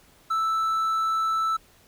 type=tone; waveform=triangle; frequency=1318.5 Hz; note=E6; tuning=in tune; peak=-20 dBFS; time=0.3-1.57 s; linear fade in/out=10 ms; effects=pink hiss -57 dBFS RMS until 1.87 s